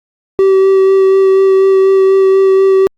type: tone with vibrato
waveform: triangle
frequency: 384.8 Hz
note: G4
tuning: 32 cents flat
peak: -3 dBFS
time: 0.39-2.87 s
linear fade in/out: 0 ms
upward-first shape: sine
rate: 4.1 Hz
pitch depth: 11 cents each way
effects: Opus 48 kbps